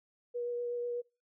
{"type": "tone with vibrato", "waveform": "sine", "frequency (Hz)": 481.7, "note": "B4", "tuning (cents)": -43, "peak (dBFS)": -33, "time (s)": [0.34, 1.02], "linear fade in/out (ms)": 20, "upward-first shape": "triangle", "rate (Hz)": 8.1, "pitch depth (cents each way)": 13, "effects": ["noise-tail reverb RT60 0.3 s tail -25 dB re dry"]}